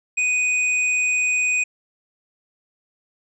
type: tone with tanh clipping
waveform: sine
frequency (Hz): 2489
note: D#7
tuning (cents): 0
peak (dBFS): -19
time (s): 0.17-1.64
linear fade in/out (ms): 10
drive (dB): 17
effects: resampled to 22050 Hz